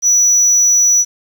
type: tone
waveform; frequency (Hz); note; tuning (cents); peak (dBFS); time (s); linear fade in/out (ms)
sine; 5900; F#8; -6; -5; 0.02-1.05; 50
effects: tanh soft clip ceiling -7 dBFS + 7-bit